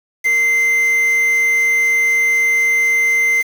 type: tone with quantisation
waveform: triangle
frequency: 2078 Hz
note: C7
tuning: 12 cents flat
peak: -10 dBFS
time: 0.24-3.43 s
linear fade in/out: 20 ms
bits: 5
effects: none